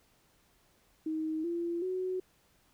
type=tone with pitch steps; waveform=sine; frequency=315.1 / 341.6 / 370.4 Hz; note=D#4 / F4 / F#4; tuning=+22 / -38 / +2 cents; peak=-31 dBFS; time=1.06-2.2 s; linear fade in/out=5 ms; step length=380 ms; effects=pink hiss -68 dBFS RMS until 2.73 s